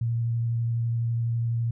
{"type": "tone with vibrato", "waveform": "sine", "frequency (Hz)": 116.54, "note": "A#2", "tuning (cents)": 0, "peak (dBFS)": -23, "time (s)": [0.01, 1.71], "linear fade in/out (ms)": 5, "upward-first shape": "sine", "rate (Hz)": 12, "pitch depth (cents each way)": 12, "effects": []}